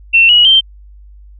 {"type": "tone with pitch steps", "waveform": "sine", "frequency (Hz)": [2700, 2911, 3138], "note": ["E7", "F#7", "G7"], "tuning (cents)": [41, -29, 1], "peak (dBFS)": -4, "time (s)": [0.13, 0.61], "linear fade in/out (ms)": 20, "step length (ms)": 160, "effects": ["added 50 Hz sine -35 dBFS peak until 1.39 s"]}